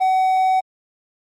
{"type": "tone", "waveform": "triangle", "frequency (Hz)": 753, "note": "F#5", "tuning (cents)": 30, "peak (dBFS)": -12, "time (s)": [0, 0.61], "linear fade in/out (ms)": 20, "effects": ["Opus 32 kbps"]}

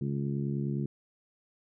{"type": "harmonic tone", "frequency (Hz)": 69.8, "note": "C#2", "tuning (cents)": 13, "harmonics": [2, 3, 4, 5, 6], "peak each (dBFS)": [-31, -34, -42, -39, -48], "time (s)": [0.01, 0.86], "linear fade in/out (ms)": 5, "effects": []}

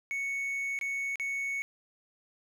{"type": "tone with dropouts", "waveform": "triangle", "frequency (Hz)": 2217, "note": "C#7", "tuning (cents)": 0, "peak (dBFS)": -29, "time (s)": [0.11, 1.62], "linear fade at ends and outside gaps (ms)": 0, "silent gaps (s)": [[0.789, 0.812], [1.157, 1.198]], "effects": []}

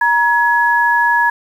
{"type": "tone pair together", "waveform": "sine", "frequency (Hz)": [946.2, 1686], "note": ["A#5", "G#6"], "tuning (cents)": [26, 26], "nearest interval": "minor seventh", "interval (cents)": 1000, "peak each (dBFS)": -13, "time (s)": [0.01, 1.3], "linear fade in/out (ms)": 5, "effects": ["7-bit"]}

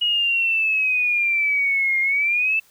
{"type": "exponential two-way sweep", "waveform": "sine", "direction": "down then up", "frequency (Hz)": [2900, 2119, 2660], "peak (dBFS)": -17, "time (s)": [0.01, 2.6], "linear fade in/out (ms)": 10, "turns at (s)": 2, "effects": ["white hiss -56 dBFS RMS until 2.7 s"]}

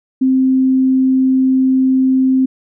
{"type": "tone", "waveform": "sine", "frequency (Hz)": 261.6, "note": "C4", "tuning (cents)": 0, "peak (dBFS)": -9, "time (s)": [0.21, 2.46], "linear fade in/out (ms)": 10, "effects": []}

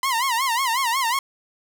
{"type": "tone with vibrato", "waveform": "sawtooth", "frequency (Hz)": 996, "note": "B5", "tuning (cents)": 14, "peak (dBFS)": -16, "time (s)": [0.03, 1.19], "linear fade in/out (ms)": 2, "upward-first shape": "sine", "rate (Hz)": 5.5, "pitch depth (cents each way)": 170, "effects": []}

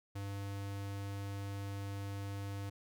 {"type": "tone", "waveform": "square", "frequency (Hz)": 99.6, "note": "G2", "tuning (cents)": 28, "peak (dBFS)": -40, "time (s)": [0.15, 2.7], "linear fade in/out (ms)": 10, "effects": []}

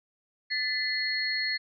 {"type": "tone cluster", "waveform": "sine", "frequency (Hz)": [1751, 2027, 4310], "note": ["A6", "B6", "C#8"], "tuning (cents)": [-9, 45, -49], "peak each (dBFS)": [-33, -31, -30], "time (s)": [0.5, 1.58], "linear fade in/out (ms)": 20, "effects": []}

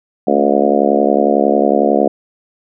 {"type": "harmonic tone with a mistuned harmonic", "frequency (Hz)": 71, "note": "C#2", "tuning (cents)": 42, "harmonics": [3, 4, 5, 6, 7, 8, 9, 10], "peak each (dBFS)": [-18, -18, -18, -18, -18, -18, -18, -18], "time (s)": [0.27, 2.08], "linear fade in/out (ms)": 5, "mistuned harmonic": 3, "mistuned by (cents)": 28, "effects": []}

